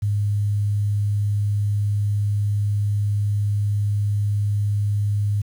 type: tone with quantisation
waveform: sine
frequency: 102.8 Hz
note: G#2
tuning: 17 cents flat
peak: -18 dBFS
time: 0.02-5.42 s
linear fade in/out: 10 ms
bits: 8
effects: none